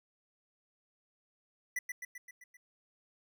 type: tone with echo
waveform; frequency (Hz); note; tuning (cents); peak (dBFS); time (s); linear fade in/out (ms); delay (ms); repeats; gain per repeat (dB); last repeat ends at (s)
square; 1975.5; B6; 0; -33; 1.76-1.79; 5; 130; 6; -4; 2.57
effects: none